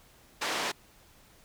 pink band-pass noise, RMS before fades -32 dBFS, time 0.41-0.72 s, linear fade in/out 10 ms, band 480 to 5800 Hz, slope 12 dB/octave, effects pink hiss -59 dBFS RMS until 1.44 s

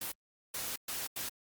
white noise bursts at uneven times, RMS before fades -38 dBFS, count 4, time 0.01-0.12 / 0.54-0.76 / 0.88-1.07 / 1.16-1.29 s, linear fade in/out 5 ms, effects Opus 32 kbps

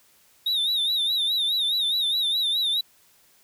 triangle tone with vibrato, 3729 Hz, A#7, in tune, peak -20 dBFS, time 0.46-2.81 s, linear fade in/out 5 ms, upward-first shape sine, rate 4.8 Hz, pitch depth 100 cents each way, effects white hiss -59 dBFS RMS until 3.43 s

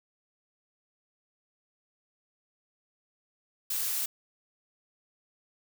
blue noise, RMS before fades -31 dBFS, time 3.7-4.06 s, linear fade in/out 5 ms, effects none

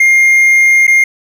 triangle tone with dropouts, 2121 Hz, C7, 23 cents sharp, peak -3 dBFS, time 0-1.04 s, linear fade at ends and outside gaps 5 ms, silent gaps 0.869-0.877 s, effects none

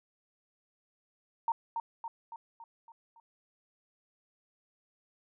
sine tone with echo, 920 Hz, A#5, 23 cents flat, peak -26 dBFS, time 1.48-1.52 s, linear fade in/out 2 ms, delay 280 ms, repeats 6, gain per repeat -5 dB, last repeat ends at 3.2 s, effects none

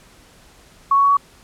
sine tone with pitch steps, 1108.7 / 1115.1 / 1121.6 / 1128.1 Hz, C#6 / C#6 / C#6 / C#6, 0 / +10 / +20 / +30 cents, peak -11 dBFS, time 0.91-1.17 s, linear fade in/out 5 ms, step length 65 ms, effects pink hiss -49 dBFS RMS until 1.43 s + low-pass 11000 Hz 12 dB/octave

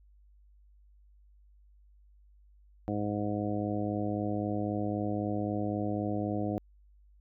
harmonic tone, 103.83 Hz, G#2, in tune, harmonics 1 / 2 / 3 / 4 / 5 / 6 / 7, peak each -36 / -35 / -34 / -42 / -39 / -41 / -40 dBFS, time 2.88-6.58 s, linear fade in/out 0 ms, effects added 50 Hz sine -57 dBFS peak until 7.2 s

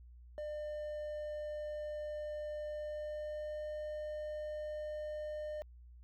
triangle tone with pitch glide, 601 to 605.9 Hz, D5 to D#5, +40 to -46 cents, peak -37 dBFS, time 0.38-5.62 s, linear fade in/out 0 ms, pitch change +14 cents, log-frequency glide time 2.66-3.69 s, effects added 60 Hz sine -53 dBFS peak until 6.03 s

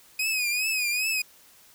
sawtooth tone with vibrato, 2499 Hz, D#7, 7 cents sharp, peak -21 dBFS, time 0.19-1.22 s, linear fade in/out 5 ms, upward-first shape triangle, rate 2.5 Hz, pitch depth 100 cents each way, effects white hiss -55 dBFS RMS until 1.74 s

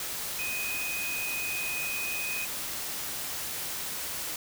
sine tone in noise, 2500 Hz, D#7, 8 cents sharp, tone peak -32 dBFS, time 0.39-2.45 s, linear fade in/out 2 ms, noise white, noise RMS -35 dBFS, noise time 0-4.36 s, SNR 0 dB, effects none

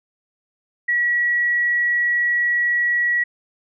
sine tone, 1926 Hz, B6, 44 cents flat, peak -16 dBFS, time 0.88-3.24 s, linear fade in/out 10 ms, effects none

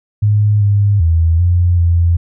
sine tone with pitch steps, 104.7 / 101.8 / 82.3 / 87.9 / 85.3 Hz, G#2 / G#2 / E2 / F2 / F2, +15 / -34 / -2 / +12 / -40 cents, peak -8 dBFS, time 0.22-2.17 s, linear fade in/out 10 ms, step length 390 ms, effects none

